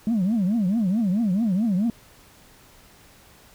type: tone with vibrato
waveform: sine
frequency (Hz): 205.5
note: G#3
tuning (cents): -18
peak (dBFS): -17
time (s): 0.07-1.9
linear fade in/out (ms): 2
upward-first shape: triangle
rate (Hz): 4.6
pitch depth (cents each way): 300
effects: tanh soft clip ceiling -17 dBFS + pink hiss -52 dBFS RMS until 3.54 s